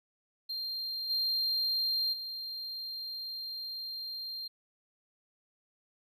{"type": "tone with level steps", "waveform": "triangle", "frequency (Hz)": 4186, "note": "C8", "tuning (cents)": 0, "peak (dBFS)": [-33, -27, -36], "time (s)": [0.49, 4.48], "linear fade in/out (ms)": 10, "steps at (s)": [1.09, 2.12], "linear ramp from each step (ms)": 20, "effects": []}